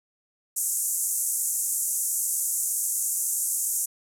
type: band-pass noise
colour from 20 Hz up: pink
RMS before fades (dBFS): -27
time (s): 0.56-3.86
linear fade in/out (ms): 10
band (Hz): 6800 to 13000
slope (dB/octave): 48
effects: none